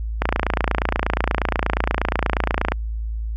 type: click train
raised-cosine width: 0.5 ms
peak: -3 dBFS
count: 72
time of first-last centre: 0.22-2.72 s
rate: 28.4 Hz
effects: added 55 Hz sine -23 dBFS peak until 3.36 s